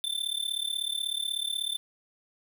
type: tone with amplitude modulation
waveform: square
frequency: 3546 Hz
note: A7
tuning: 13 cents sharp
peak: -26 dBFS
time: 0.04-1.77 s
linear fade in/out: 0 ms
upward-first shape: sine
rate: 36.3 Hz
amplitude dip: 90%
effects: 10-bit